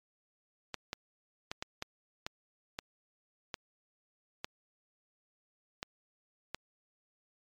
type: clicks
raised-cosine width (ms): 0.2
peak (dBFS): -19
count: 11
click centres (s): 0.743 / 0.931 / 1.515 / 1.625 / 1.824 / 2.265 / 2.789 / 3.542 / 4.445 / 5.829 / 6.546
effects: MP3 96 kbps